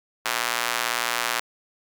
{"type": "tone with high-pass filter", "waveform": "square", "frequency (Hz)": 59, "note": "A#1", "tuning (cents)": 22, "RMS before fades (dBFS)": -26, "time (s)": [0.25, 1.4], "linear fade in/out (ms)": 5, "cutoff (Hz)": 1200, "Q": 0.87, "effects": ["Opus 48 kbps"]}